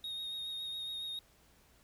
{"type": "tone with vibrato", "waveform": "triangle", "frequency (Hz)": 3729, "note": "A#7", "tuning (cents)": 0, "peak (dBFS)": -37, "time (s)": [0.04, 1.19], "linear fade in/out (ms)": 2, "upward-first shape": "sine", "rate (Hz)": 7.2, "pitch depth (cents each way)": 19, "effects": ["added 60 Hz sine -70 dBFS peak until 1.83 s", "pink hiss -66 dBFS RMS until 1.83 s"]}